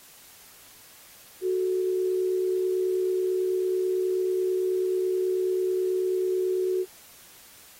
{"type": "tone pair together", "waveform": "sine", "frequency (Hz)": [370, 439.2], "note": ["F#4", "A4"], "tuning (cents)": [0, -3], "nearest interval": "minor third", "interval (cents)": 297, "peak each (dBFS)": [-23, -33], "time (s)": [1.41, 6.86], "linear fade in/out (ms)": 50, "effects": ["white hiss -51 dBFS RMS until 7.79 s", "AAC 48 kbps"]}